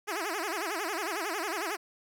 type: tone with vibrato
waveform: 10% pulse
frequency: 370 Hz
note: F#4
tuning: in tune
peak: -23 dBFS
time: 0.07-1.77 s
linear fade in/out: 20 ms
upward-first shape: sine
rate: 11 Hz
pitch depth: 260 cents each way
effects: none